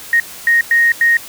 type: tone bursts at uneven times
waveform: sine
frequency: 1864.7 Hz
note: A#6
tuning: in tune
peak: -8 dBFS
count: 4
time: 0.13-0.2 / 0.47-0.61 / 0.71-0.92 / 1.01-1.17 s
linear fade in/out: 2 ms
effects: white hiss -33 dBFS RMS until 1.28 s